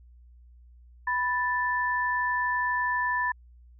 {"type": "tone pair together", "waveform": "sine", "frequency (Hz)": [987.8, 1760], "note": ["B5", "A6"], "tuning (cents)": [0, 0], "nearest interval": "minor seventh", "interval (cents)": 1000, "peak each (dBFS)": -27, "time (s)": [1.07, 3.32], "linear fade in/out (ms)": 5, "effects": ["added 60 Hz sine -50 dBFS peak until 3.79 s"]}